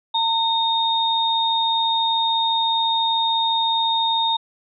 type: tone pair together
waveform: sine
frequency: 909 / 3694 Hz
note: A#5 / A#7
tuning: -44 / -16 cents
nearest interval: 2 octaves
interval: 2428 cents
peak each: -20 dBFS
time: 0.14-4.37 s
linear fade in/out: 10 ms
effects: none